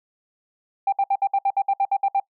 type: tone bursts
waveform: sine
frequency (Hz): 790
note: G5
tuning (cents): +13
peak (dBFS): -15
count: 12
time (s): 0.87-2.2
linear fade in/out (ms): 5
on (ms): 54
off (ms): 62
effects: noise-tail reverb RT60 0.1 s tail -23 dB re dry + tanh soft clip ceiling -14 dBFS